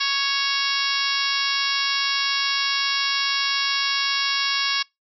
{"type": "harmonic tone", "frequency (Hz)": 554.4, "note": "C#5", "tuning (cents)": 0, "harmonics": [2, 3, 4, 5, 6, 7, 8, 9, 10], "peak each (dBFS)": [-29, -29, -29, -29, -29, -29, -29, -29, -29], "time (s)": [0, 4.83], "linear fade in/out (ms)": 10, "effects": ["noise-tail reverb RT60 0.2 s tail -26 dB re dry"]}